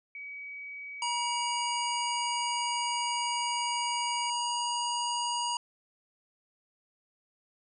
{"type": "tone", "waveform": "sine", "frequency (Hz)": 2270, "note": "C#7", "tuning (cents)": 41, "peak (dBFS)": -39, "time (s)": [0.15, 4.3], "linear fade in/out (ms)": 2}
{"type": "harmonic tone", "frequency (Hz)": 957, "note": "A#5", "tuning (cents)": 45, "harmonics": [1, 3, 5, 7, 9], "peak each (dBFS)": [-31, -36, -38, -39, -41], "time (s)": [1.02, 5.57], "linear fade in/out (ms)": 2}
{"effects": []}